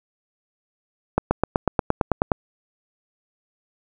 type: accelerating click train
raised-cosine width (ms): 1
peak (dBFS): -3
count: 11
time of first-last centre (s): 1.18-2.318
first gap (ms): 130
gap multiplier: 0.97
effects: none